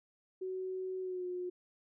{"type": "tone with pitch glide", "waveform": "sine", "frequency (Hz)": [373.8, 360.2], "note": ["F#4", "F#4"], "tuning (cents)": [18, -46], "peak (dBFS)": -36, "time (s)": [0.41, 1.5], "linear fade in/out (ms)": 10, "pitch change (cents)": -64, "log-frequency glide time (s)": [1.01, 1.26], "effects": []}